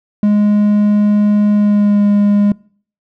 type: tone with pitch glide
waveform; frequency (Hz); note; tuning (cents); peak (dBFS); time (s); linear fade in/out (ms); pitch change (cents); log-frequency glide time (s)
triangle; 207.7 to 204.6; G#3 to G#3; 0 to -26; -6; 0.23-2.52; 2; -26; 1.53-2.04
effects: noise-tail reverb RT60 0.5 s tail -24 dB re dry